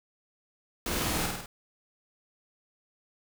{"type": "noise with echo", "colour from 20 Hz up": "pink", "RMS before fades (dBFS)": -32, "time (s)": [0.86, 1.26], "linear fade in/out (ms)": 2, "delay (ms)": 50, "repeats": 4, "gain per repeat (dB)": -3, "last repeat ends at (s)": 1.46, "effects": []}